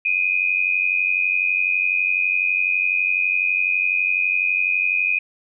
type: tone pair together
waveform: sine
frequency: 2434 / 2526 Hz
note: D#7 / D#7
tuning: -39 / +26 cents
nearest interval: minor second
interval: 65 cents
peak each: -20 dBFS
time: 0.05-5.19 s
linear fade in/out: 5 ms
effects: none